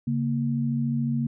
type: tone pair together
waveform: sine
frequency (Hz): 138.59 / 232.6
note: C#3 / A#3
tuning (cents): 0 / -4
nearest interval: major sixth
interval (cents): 896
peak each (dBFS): -26 / -25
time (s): 0.07-1.27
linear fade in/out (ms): 5
effects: none